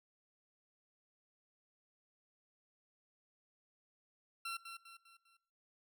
20% pulse tone with echo, 1357 Hz, E6, 50 cents sharp, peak -35 dBFS, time 4.45-4.57 s, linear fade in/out 5 ms, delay 200 ms, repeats 4, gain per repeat -7 dB, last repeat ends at 5.37 s, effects noise-tail reverb RT60 0.6 s tail -18 dB re dry

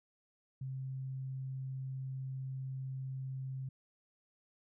sine tone, 132.3 Hz, C3, 20 cents sharp, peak -38 dBFS, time 0.61-3.69 s, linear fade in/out 5 ms, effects none

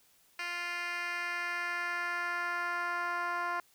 10% pulse tone with band-pass filter sweep, 349.2 Hz, F4, in tune, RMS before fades -35 dBFS, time 0.39-3.6 s, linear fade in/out 2 ms, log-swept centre 2700 to 1100 Hz, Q 1.6, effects white hiss -66 dBFS RMS until 3.74 s

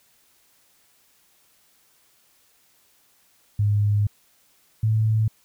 sine tone pair in turn, 103.4 / 109.69 Hz, G#2 / A2, -7 / -5 cents, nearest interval minor second, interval 102 cents, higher second, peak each -17 dBFS, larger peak neither, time 3.59-4.07 / 4.83-5.28 s, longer first, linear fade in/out 5 ms, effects white hiss -61 dBFS RMS until 5.44 s

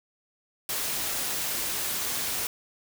white noise, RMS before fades -30 dBFS, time 0.69-2.47 s, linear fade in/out 2 ms, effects none

